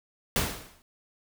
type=noise with exponential decay; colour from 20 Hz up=pink; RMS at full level=-23 dBFS; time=0.36-0.82 s; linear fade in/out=1 ms; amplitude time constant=98 ms; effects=none